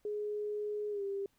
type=tone with pitch glide; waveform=sine; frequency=418.2 to 396.3 Hz; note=G#4 to G4; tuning=+12 to +19 cents; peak=-34 dBFS; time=0.05-1.26 s; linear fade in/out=2 ms; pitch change=-93 cents; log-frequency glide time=0.9-1.03 s; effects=pink hiss -74 dBFS RMS until 1.38 s